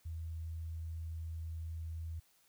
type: tone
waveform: sine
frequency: 81.4 Hz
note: E2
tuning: 21 cents flat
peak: -39 dBFS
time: 0.05-2.2 s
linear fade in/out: 10 ms
effects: white hiss -70 dBFS RMS until 2.48 s